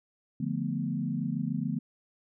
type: chord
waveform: sine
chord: B half-diminished seventh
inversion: first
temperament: equal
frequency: 146.83 / 174.61 / 220 / 246.9 Hz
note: D3 / F3 / A3 / B3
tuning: 0 / 0 / 0 / 0 cents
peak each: -34 dBFS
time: 0.4-1.79 s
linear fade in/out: 5 ms
effects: none